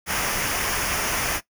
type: noise with comb filter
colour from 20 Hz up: pink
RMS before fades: -25 dBFS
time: 0.06-1.41 s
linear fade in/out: 50 ms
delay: 0.25 ms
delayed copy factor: -0.6
effects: noise-tail reverb RT60 0.1 s tail -17 dB re dry